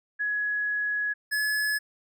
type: tone pair in turn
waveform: sine / square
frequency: 1680 / 1705.4 Hz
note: G#6 / G#6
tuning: +19 / +45 cents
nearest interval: unison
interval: 26 cents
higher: second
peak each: -25 dBFS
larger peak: neither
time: 0.19-1.14 / 1.31-1.79 s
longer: first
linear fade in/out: 20 ms
effects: none